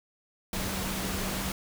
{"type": "tone in noise", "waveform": "sine", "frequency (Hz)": 191.7, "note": "G3", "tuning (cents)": -38, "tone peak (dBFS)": -36, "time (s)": [0.53, 1.52], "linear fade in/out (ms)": 2, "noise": "pink", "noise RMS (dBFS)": -33, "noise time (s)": [0.53, 1.52], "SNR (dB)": -6, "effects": []}